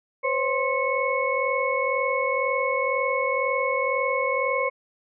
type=tone cluster; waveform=sine; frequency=506 / 548 / 1056 / 2202 Hz; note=B4 / C#5 / C6 / C#7; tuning=+42 / -20 / +16 / -12 cents; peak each=-27 dBFS; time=0.23-4.7 s; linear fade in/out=20 ms; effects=none